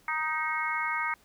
harmonic tone with a mistuned harmonic, 311.8 Hz, D#4, 4 cents sharp, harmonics 3 / 4 / 5 / 6 / 7, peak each -34 / -33 / -36 / -37 / -32 dBFS, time 0.08-1.14 s, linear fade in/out 2 ms, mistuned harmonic 6, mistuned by +21 cents, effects pink hiss -62 dBFS RMS until 1.24 s

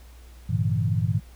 sine chord, E half-diminished seventh, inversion first, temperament equal with one note detuned, 100.17 / 116.54 / 146.83 / 164.81 Hz, G2 / Bb2 / D3 / E3, +38 / 0 / 0 / 0 cents, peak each -25 / -25 / -29 / -28 dBFS, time 0.49-1.2 s, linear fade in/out 10 ms, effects added 60 Hz sine -44 dBFS peak until 1.35 s + pink hiss -55 dBFS RMS until 1.35 s

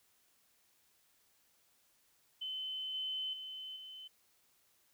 sine tone with level steps, 3050 Hz, G7, 48 cents flat, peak -38 / -36 / -43 / -47 dBFS, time 2.41-4.08 s, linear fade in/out 10 ms, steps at 2.94 / 3.33 / 3.76 s, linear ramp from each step 5 ms, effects white hiss -72 dBFS RMS until 4.93 s

